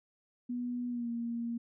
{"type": "tone with pitch glide", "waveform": "sine", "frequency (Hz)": [244.4, 234.2], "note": ["B3", "A#3"], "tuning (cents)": [-18, 8], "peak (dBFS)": -33, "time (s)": [0.49, 1.58], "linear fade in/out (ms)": 10, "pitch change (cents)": -74, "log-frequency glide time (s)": [0.89, 1.09], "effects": []}